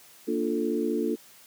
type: chord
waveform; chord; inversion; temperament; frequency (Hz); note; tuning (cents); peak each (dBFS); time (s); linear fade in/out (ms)
sine; Bb major seventh; none; equal; 233.1 / 293.7 / 349.2 / 440; Bb3 / D4 / F4 / A4; 0 / 0 / 0 / 0; -30; 0.27-1.16; 20
effects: white hiss -53 dBFS RMS until 1.46 s + high-pass 100 Hz 12 dB/octave